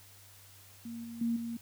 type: tone with level steps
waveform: sine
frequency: 232.4 Hz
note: A#3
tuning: 5 cents flat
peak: -39 / -41 / -28 / -35 dBFS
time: 0.85-1.57 s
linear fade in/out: 5 ms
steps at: 1.04 / 1.21 / 1.36 s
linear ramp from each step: 5 ms
effects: added 97 Hz sine -59 dBFS peak until 1.61 s + white hiss -57 dBFS RMS until 1.61 s